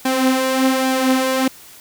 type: tone with flanger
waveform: sawtooth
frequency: 261.6 Hz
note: C4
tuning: in tune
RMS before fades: -17 dBFS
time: 0.05-1.48 s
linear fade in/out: 5 ms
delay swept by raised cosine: 1.2 to 5.9 ms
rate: 1.2 Hz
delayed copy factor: +0.55
effects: white hiss -42 dBFS RMS until 1.8 s